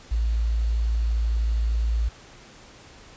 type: tone with quantisation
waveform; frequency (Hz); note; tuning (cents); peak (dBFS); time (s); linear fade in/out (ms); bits
sine; 56.3; A1; +40; -20; 0.11-2.09; 10; 8
effects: pink hiss -48 dBFS RMS until 3.16 s + resampled to 16000 Hz